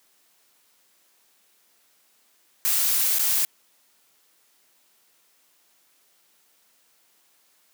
blue noise with dropouts, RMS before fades -22 dBFS, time 2.65-3.45 s, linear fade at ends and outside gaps 0 ms, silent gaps 3.185-3.194 s, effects white hiss -63 dBFS RMS until 7.73 s + high-pass 200 Hz 12 dB/octave

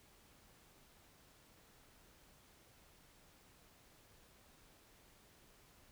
silence, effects pink hiss -66 dBFS RMS until 5.91 s

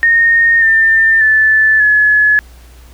sine tone with pitch steps, 1845 / 1796.6 / 1749.5 / 1703.6 Hz, A#6 / A6 / A6 / G#6, -18 / +36 / -10 / +44 cents, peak -6 dBFS, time 0.03-2.39 s, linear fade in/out 0 ms, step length 590 ms, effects added 60 Hz sine -36 dBFS peak until 2.93 s + pink hiss -45 dBFS RMS until 2.93 s

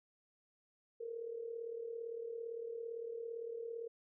sine tone with amplitude modulation, 462.1 Hz, A#4, 15 cents flat, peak -38 dBFS, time 1-3.88 s, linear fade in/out 10 ms, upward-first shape sine, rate 37.7 Hz, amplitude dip 65%, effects none

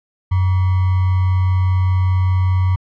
sine tone with sample-and-hold, 92.5 Hz, F#2, in tune, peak -12 dBFS, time 0.31-2.76 s, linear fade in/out 10 ms, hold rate 1050 Hz, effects low-pass 2000 Hz 12 dB/octave

